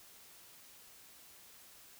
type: silence
effects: white hiss -58 dBFS RMS until 1.99 s